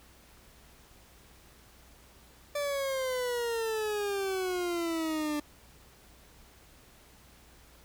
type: exponential sweep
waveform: 40% pulse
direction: down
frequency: 586 to 294.2 Hz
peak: -29 dBFS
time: 2.55-5.4 s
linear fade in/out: 5 ms
effects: added 60 Hz sine -61 dBFS peak until 7.84 s + pink hiss -58 dBFS RMS until 7.84 s